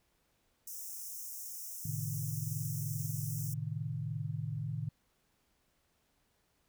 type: high-pass noise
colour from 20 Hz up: white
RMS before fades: -44 dBFS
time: 0.67-3.54 s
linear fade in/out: 5 ms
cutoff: 5400 Hz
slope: 96 dB/octave
type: chord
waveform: sine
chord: A diminished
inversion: none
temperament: equal with one note detuned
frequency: 110 / 130.81 / 153.24 Hz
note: A2 / C3 / Eb3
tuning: 0 / 0 / -26 cents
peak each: -39 / -41 / -38 dBFS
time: 1.85-4.89 s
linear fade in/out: 5 ms
effects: pink hiss -75 dBFS RMS until 6.68 s